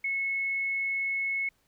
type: tone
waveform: sine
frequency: 2191 Hz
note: C#7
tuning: 21 cents flat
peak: -27 dBFS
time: 0.04-1.49 s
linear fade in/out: 5 ms
effects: pink hiss -70 dBFS RMS until 1.67 s